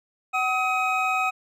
triangle tone cluster, 753 / 1271 / 2521 Hz, F#5 / D#6 / D#7, +30 / +36 / +22 cents, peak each -24 dBFS, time 0.33-1.31 s, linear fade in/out 20 ms, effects resampled to 32000 Hz

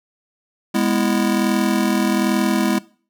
square chord, E major, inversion first, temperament just, 206 / 247.2 / 329.6 Hz, G#3 / B3 / E4, -14 / +2 / 0 cents, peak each -20 / -22 / -22 dBFS, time 0.74-2.79 s, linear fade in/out 10 ms, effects noise-tail reverb RT60 0.4 s tail -20 dB re dry

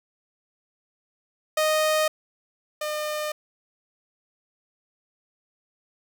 sawtooth tone pair in turn, 620 / 605.8 Hz, D#5 / D#5, -6 / -46 cents, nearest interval unison, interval 40 cents, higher first, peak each -16 / -23 dBFS, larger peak first, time 1.57-2.08 / 2.81-3.32 s, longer neither, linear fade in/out 5 ms, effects none

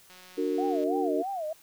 click train, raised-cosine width 0.2 ms, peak -34 dBFS, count 136, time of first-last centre 0.1-0.838 s, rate 183 Hz
sine chord, D augmented, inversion none, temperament just, 293.7 / 367.1 / 458.9 Hz, D4 / F#4 / A#4, 0 / -14 / -27 cents, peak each -30 dBFS, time 0.37-1.23 s, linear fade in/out 20 ms
sine tone with vibrato, 696 Hz, F5, 6 cents flat, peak -30 dBFS, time 0.58-1.53 s, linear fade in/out 5 ms, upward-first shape sine, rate 3.1 Hz, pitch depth 230 cents each way
effects white hiss -57 dBFS RMS until 1.62 s

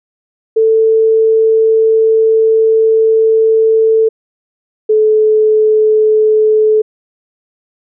sine tone pair in turn, 443.9 / 431.8 Hz, A4 / A4, +15 / -33 cents, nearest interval unison, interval 48 cents, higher first, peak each -6 dBFS, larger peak neither, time 0.56-4.09 / 4.89-6.82 s, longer first, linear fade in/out 10 ms, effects none

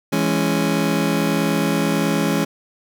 30% pulse chord, C# minor, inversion first, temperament just, 166.31 / 207.9 / 277.2 Hz, E3 / G#3 / C#4, +16 / +2 / 0 cents, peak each -19 dBFS, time 0.12-2.45 s, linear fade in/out 10 ms, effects none

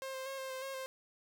sawtooth tone with pitch steps, 532 / 525 / 540 / 529 / 522 / 540 / 526 Hz, C5 / C5 / C#5 / C5 / C5 / C#5 / C5, +29 / +6 / -45 / +19 / -4 / -45 / +9 cents, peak -36 dBFS, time 0.02-0.86 s, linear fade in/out 0 ms, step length 120 ms, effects none

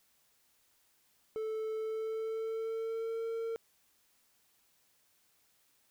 triangle tone with pitch glide, 438.3 to 455.1 Hz, A4 to A#4, -7 to -42 cents, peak -32 dBFS, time 1.36-3.56 s, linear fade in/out 0 ms, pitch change +65 cents, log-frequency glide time 1.75-3.27 s, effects white hiss -71 dBFS RMS until 5.9 s

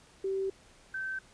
sine tone pair in turn, 386.4 / 1545.6 Hz, G4 / G6, -25 / -25 cents, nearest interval 2 octaves, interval 2400 cents, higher second, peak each -29 / -33 dBFS, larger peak first, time 0.24-0.5 / 0.94-1.19 s, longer first, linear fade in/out 5 ms, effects pink hiss -59 dBFS RMS until 1.33 s + resampled to 22050 Hz

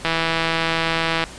click train, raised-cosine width 0.3 ms, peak -4 dBFS, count 196, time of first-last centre 0.05-1.239 s, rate 164 Hz, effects pink hiss -38 dBFS RMS until 1.38 s + resampled to 22050 Hz

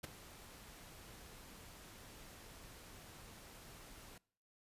pink noise with ADSR envelope, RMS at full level -43 dBFS, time 0.03-4.18 s, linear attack 13 ms, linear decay 12 ms, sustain -13 dB, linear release 4 ms, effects noise-tail reverb RT60 0.6 s tail -25 dB re dry + resampled to 32000 Hz

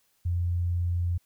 sine tone with vibrato, 87.31 Hz, F2, in tune, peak -24 dBFS, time 0.25-1.18 s, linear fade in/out 10 ms, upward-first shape triangle, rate 18 Hz, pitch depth 8 cents each way, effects white hiss -69 dBFS RMS until 1.25 s

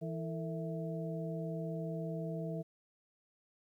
harmonic tone with a mistuned harmonic, 163.9 Hz, E3, 10 cents flat, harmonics 1 / 2 / 3 / 4, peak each -38 / -46 / -44 / -44 dBFS, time 0.01-2.63 s, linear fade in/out 20 ms, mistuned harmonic 3, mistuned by -140 cents, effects 12-bit

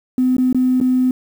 triangle tone with dropouts, 254.8 Hz, C4, 46 cents flat, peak -8 dBFS, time 0.18-1.11 s, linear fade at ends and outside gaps 2 ms, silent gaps 0.367-0.382 / 0.528-0.546 / 0.802-0.812 s, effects tanh soft clip ceiling -10 dBFS + 7-bit

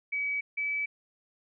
sine tone pair in turn, 2277 / 2297 Hz, C#7 / D7, +46 / -39 cents, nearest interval unison, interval 15 cents, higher second, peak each -28 dBFS, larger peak neither, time 0.12-0.41 / 0.57-0.86 s, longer neither, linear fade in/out 10 ms, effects none

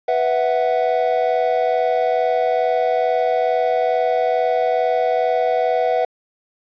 triangle chord, B suspended fourth, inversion none, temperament just, 493.9 / 658.5 / 740.8 Hz, B4 / E5 / F#5, 0 / -2 / +2 cents, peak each -18 dBFS, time 0.08-6.05 s, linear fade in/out 5 ms, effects resampled to 11025 Hz + 8-bit

